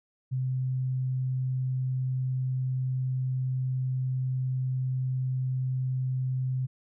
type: tone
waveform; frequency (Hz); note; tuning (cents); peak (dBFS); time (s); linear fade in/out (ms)
sine; 129.3; C3; -20; -26; 0.31-6.67; 20
effects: none